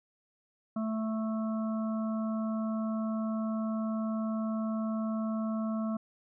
harmonic tone, 220 Hz, A3, in tune, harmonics 1 / 3 / 5 / 6, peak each -30 / -40 / -44 / -46 dBFS, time 0.76-5.97 s, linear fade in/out 5 ms, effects none

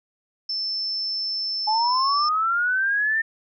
sine tone, 5300 Hz, E8, 9 cents sharp, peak -24 dBFS, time 0.49-2.29 s, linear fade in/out 5 ms
sine linear sweep, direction up, 842 to 1812 Hz, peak -19 dBFS, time 1.67-3.22 s, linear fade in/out 10 ms
effects none

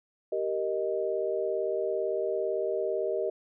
sine chord, Eb major, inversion first, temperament just, 388.9 / 466.7 / 622.3 Hz, G4 / Bb4 / Eb5, -14 / +2 / 0 cents, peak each -31 / -32 / -31 dBFS, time 0.32-3.3 s, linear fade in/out 5 ms, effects none

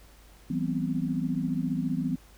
sine chord, C major seventh, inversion first, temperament equal with one note detuned, 164.81 / 191.08 / 246.9 / 261.6 Hz, E3 / G3 / B3 / C4, 0 / -44 / 0 / 0 cents, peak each -31 / -33 / -31 / -32 dBFS, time 0.5-2.16 s, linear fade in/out 5 ms, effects added 51 Hz sine -53 dBFS peak until 2.37 s + pink hiss -57 dBFS RMS until 2.37 s

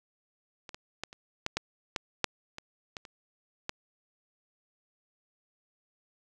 clicks, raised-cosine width 0.2 ms, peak -26 / -24 / -17 / -30 / -13 / -12 / -13 / -7 / -23 / -21 / -29 / -15 dBFS, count 12, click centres 0.692 / 0.745 / 1.036 / 1.129 / 1.464 / 1.57 / 1.962 / 2.243 / 2.584 / 2.968 / 3.052 / 3.694 s, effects none

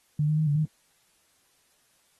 sine tone with pitch steps, 149.8 / 153.3 / 156.1 / 145 / 155.7 Hz, D3 / D#3 / D#3 / D3 / D#3, +35 / -25 / +6 / -22 / +2 cents, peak -21 dBFS, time 0.19-0.655 s, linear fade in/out 5 ms, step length 93 ms, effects white hiss -66 dBFS RMS until 2.19 s + AAC 32 kbps

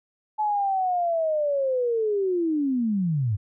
sine linear sweep, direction down, 862 to 95 Hz, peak -21 dBFS, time 0.38-3.37 s, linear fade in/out 20 ms, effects none

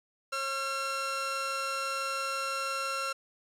sawtooth tone pair together, 540.9 / 1363 Hz, C#5 / F6, -43 / -43 cents, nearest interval octave + major third, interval 1600 cents, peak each -34 / -28 dBFS, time 0.32-3.13 s, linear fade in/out 10 ms, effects low-pass 9000 Hz 12 dB/octave + 10-bit

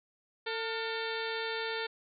harmonic tone with a mistuned harmonic, 448.8 Hz, A4, 34 cents sharp, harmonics 1 / 2 / 3 / 4 / 5 / 6 / 7 / 8 / 9 / 10, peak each -37 / -41 / -41 / -41 / -44 / -47 / -48 / -43 / -47 / -47 dBFS, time 0.46-1.87 s, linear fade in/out 10 ms, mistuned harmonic 3, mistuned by +82 cents, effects none

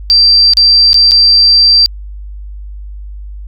sine tone with dropouts, 4699 Hz, D8, in tune, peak -3 dBFS, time 0.1-1.86 s, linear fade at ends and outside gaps 0 ms, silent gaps 0.535-0.571 / 0.931-0.943 / 1.111-1.118 s, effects added 50 Hz sine -23 dBFS peak until 3.47 s

